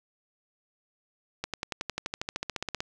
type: accelerating click train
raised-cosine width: 0.2 ms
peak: -14 dBFS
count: 19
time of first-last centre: 1.44-2.805 s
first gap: 97 ms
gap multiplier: 0.97
effects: none